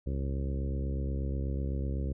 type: harmonic tone with a mistuned harmonic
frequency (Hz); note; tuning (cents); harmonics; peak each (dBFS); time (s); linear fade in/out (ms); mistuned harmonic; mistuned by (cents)
68.1; C#2; -30; 1 / 2 / 3 / 4 / 5 / 6 / 7 / 8; -31 / -37 / -41 / -43 / -45 / -47 / -48 / -49; 0.06-2.13; 10; 1; +16
effects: none